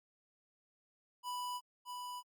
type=tone with echo; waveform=square; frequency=987.8 Hz; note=B5; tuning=in tune; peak=-39 dBFS; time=1.23-1.61 s; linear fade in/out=50 ms; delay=620 ms; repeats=1; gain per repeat=-4 dB; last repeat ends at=2.23 s; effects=Opus 48 kbps